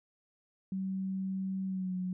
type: tone with pitch glide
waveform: sine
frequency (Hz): 190.7 to 183.35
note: G3 to F#3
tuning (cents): -47 to -15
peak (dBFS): -32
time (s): 0.72-2.13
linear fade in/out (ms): 2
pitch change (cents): -68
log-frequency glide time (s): 1.66-1.95
effects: none